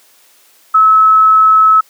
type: tone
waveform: sine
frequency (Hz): 1295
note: E6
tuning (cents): -31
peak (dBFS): -4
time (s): 0.74-1.81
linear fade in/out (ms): 10
effects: white hiss -48 dBFS RMS until 1.89 s + high-pass 300 Hz 12 dB/octave